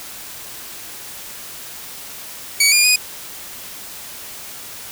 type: tone with pitch steps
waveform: 15% pulse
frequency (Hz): 2262 / 2417 / 2481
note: C#7 / D7 / D#7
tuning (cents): +34 / +49 / -6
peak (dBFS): -4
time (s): 2.6-2.96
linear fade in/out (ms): 5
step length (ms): 120
effects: white hiss -34 dBFS RMS until 4.91 s